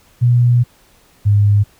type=tone pair in turn; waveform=sine; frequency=121.4 / 102.59 Hz; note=B2 / G#2; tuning=-29 / -21 cents; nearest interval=minor third; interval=292 cents; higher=first; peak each=-8 dBFS; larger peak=neither; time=0.21-0.64 / 1.25-1.64 s; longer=first; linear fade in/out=20 ms; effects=pink hiss -51 dBFS RMS until 1.79 s